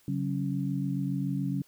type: tone cluster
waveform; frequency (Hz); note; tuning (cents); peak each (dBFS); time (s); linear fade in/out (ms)
sine; 140.3 / 187.4 / 276.3; C#3 / F#3 / C#4; +21 / +22 / -6; -31 / -32 / -33; 0.08-1.62; 2
effects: white hiss -63 dBFS RMS until 1.67 s

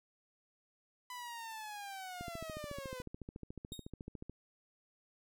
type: linear sweep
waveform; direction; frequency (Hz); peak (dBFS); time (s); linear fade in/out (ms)
sawtooth; down; 1002 to 493.9; -40; 1.1-3.02; 2
type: click train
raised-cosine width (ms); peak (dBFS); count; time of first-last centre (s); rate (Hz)
3; -32; 30; 2.21-4.296; 13.9
type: tone with exponential decay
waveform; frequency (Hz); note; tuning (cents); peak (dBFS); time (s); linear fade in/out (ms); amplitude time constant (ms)
sawtooth; 3729; A#7; 0; -40; 3.72-3.9; 5; 38
effects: none

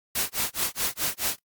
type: noise with tremolo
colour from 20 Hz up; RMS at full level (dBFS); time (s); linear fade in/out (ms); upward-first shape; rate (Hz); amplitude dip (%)
white; -25; 0.15-1.39; 5; sine; 4.7; 100
effects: noise-tail reverb RT60 0.1 s tail -18 dB re dry + Opus 48 kbps

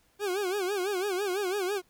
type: tone with vibrato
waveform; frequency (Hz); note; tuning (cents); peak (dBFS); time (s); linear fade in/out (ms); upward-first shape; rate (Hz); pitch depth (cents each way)
40% pulse; 386.2; G4; -26; -27; 0.19-1.82; 50; sine; 6; 140
effects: pink hiss -67 dBFS RMS until 1.89 s

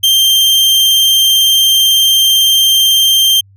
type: tone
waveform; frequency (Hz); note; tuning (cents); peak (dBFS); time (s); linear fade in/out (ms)
40% pulse; 3159; G7; +13; -6; 0.03-3.41; 10
effects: added 98 Hz sine -41 dBFS peak until 3.56 s

